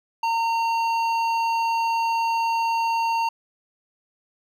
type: tone with hard clipping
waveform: sine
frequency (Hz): 916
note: A#5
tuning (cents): -31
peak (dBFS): -22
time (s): 0.23-3.29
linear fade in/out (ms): 5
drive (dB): 10
effects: none